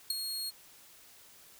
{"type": "tone with ADSR envelope", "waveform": "sawtooth", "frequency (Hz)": 4291, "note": "C8", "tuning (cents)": 43, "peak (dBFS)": -23, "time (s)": [0.1, 0.51], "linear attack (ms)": 4, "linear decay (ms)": 14, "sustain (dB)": -9, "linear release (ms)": 23, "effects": ["white hiss -57 dBFS RMS until 1.59 s"]}